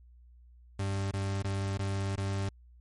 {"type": "tone with dropouts", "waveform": "40% pulse", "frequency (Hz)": 98, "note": "G2", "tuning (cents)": 0, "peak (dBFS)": -29, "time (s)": [0.79, 2.49], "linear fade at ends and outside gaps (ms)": 5, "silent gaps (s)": [[1.112, 1.136], [1.425, 1.443], [1.775, 1.791], [2.159, 2.177]], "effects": ["added 60 Hz sine -53 dBFS peak until 2.8 s", "MP3 48 kbps"]}